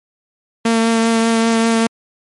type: tone with vibrato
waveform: sawtooth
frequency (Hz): 227.5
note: A#3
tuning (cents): -42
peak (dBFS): -8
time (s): 0.65-1.87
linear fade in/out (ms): 5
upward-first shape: triangle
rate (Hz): 5.1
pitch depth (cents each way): 16
effects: MP3 48 kbps